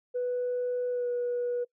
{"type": "tone with pitch glide", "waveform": "sine", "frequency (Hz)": [493.9, 486.3], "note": ["B4", "B4"], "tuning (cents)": [0, -27], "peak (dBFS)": -26, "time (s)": [0.14, 1.65], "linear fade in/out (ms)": 20, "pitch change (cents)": -27, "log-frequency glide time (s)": [0.9, 1.08], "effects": ["noise-tail reverb RT60 0.1 s tail -23 dB re dry", "tanh soft clip ceiling -24 dBFS"]}